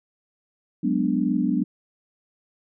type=chord; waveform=sine; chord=G# half-diminished seventh; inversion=third; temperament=equal; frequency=185 / 207.7 / 246.9 / 293.7 Hz; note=F#3 / G#3 / B3 / D4; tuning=0 / 0 / 0 / 0 cents; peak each=-26 / -26 / -24 / -25 dBFS; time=0.83-1.64 s; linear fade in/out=10 ms; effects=none